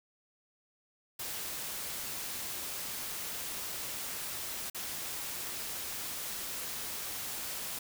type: noise with dropouts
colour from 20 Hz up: white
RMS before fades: -39 dBFS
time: 1.19-7.79 s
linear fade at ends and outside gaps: 5 ms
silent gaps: 4.7-4.746 s
effects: none